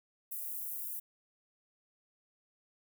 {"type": "high-pass noise", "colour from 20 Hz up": "white", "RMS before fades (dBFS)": -40, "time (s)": [0.31, 1], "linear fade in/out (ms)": 10, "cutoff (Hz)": 11000, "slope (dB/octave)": 24, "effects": []}